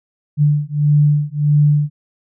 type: beating tone pair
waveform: sine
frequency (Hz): 146.83 / 148.43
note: D3 / D3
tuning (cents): 0 / +19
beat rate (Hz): 1.6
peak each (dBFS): -14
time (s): 0.37-1.9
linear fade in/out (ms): 50
effects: none